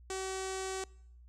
sawtooth tone with low-pass filter, 380.3 Hz, F#4, 48 cents sharp, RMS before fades -38 dBFS, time 0.1-0.84 s, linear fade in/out 2 ms, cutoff 7800 Hz, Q 3.5, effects noise-tail reverb RT60 0.7 s tail -25 dB re dry + added 60 Hz sine -53 dBFS peak until 1.28 s

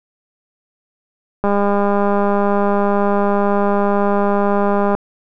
click train, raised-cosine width 1 ms, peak -4 dBFS, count 710, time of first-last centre 1.44-4.95 s, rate 202 Hz, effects none

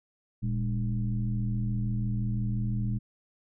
sine tone with frequency modulation, 116.54 Hz, A#2, in tune, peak -26 dBFS, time 0.42-2.99 s, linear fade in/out 20 ms, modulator 86.2 Hz, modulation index 0.99, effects none

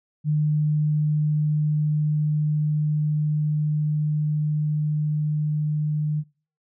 sine tone with level ramp, 151.2 Hz, D#3, 49 cents flat, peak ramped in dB -18 to -21 dBFS, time 0.24-6.24 s, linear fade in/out 50 ms, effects noise-tail reverb RT60 0.4 s tail -24 dB re dry

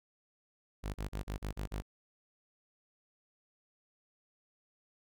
sawtooth tone bursts, 51 Hz, G#1, 31 cents flat, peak -32 dBFS, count 7, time 0.83-1.822 s, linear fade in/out 20 ms, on 110 ms, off 37 ms, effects none

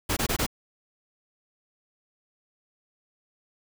pink noise bursts, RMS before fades -26 dBFS, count 4, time 0.09-0.465 s, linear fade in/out 10 ms, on 78 ms, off 21 ms, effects none

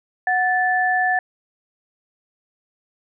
sine tone pair together, 736 / 1750.5 Hz, F#5 / A6, -9 / -9 cents, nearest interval octave + minor third, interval 1500 cents, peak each -19 dBFS, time 0.27-1.19 s, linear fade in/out 2 ms, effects none

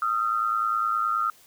sine tone pair together, 1244.5 / 1354.2 Hz, D#6 / E6, 0 / +46 cents, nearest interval minor second, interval 146 cents, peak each -25 dBFS, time 0.02-1.3 s, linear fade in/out 2 ms, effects white hiss -55 dBFS RMS until 1.46 s

